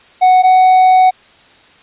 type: tone pair in turn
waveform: triangle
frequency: 740 / 744.3 Hz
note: F#5 / F#5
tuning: 0 / +10 cents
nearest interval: unison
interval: 10 cents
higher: second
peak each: -3 dBFS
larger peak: neither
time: 0.21-0.43 / 0.43-1.11 s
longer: second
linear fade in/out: 20 ms
effects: white hiss -45 dBFS RMS until 1.82 s + resampled to 8000 Hz